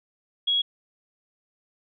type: tone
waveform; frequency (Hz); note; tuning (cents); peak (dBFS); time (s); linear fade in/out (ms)
sine; 3322; G#7; 0; -20; 0.47-0.62; 10
effects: none